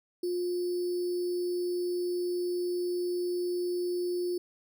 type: tone with sample-and-hold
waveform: sine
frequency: 355.1 Hz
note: F4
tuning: 29 cents sharp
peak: -28 dBFS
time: 0.23-4.38 s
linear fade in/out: 5 ms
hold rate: 4900 Hz
effects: none